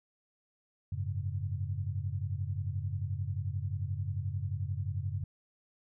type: chord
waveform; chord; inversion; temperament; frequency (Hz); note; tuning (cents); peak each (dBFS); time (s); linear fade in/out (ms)
sine; F# suspended second; none; equal; 92.5 / 103.83 / 138.59; F#2 / G#2 / C#3; 0 / 0 / 0; -35 / -36 / -39; 0.92-5.24; 5
effects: none